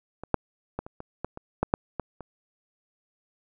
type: clicks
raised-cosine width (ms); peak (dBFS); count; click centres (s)
1; -23 / -6 / -16 / -26 / -24 / -16 / -24 / -9 / -6 / -15 / -25; 11; 0.236 / 0.343 / 0.79 / 0.865 / 1.004 / 1.246 / 1.374 / 1.63 / 1.739 / 1.997 / 2.207
effects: none